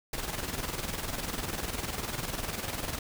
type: noise with tremolo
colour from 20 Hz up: pink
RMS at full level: -33 dBFS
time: 0.13-2.99 s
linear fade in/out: 5 ms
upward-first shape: square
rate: 20 Hz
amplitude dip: 55%
effects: none